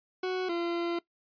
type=tone pair in turn; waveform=40% pulse; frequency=370 / 342.4 Hz; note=F#4 / F4; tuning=0 / -34 cents; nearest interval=minor second; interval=134 cents; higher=first; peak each=-28 / -28 dBFS; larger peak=neither; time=0.23-0.49 / 0.49-0.99 s; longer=second; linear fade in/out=5 ms; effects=noise-tail reverb RT60 0.1 s tail -20 dB re dry + resampled to 11025 Hz